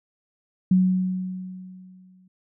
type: tone with exponential decay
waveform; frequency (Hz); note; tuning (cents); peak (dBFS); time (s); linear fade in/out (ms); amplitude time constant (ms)
sine; 185; F#3; 0; -13; 0.71-2.28; 5; 340
effects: none